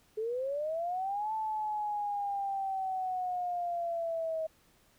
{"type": "linear two-way sweep", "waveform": "sine", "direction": "up then down", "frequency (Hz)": [424, 879, 635], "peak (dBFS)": -31, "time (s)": [0.17, 4.47], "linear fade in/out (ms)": 10, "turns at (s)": 1.33, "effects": ["pink hiss -66 dBFS RMS until 4.98 s"]}